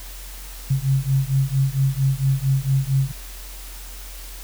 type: beating tone pair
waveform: sine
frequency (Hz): 132.9 / 137.3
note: C3 / C#3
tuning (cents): +27 / -16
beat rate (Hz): 4.4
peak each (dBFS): -20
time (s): 0.7-3.12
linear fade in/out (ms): 10
effects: added 44 Hz sine -35 dBFS peak until 4.43 s + white hiss -40 dBFS RMS until 4.43 s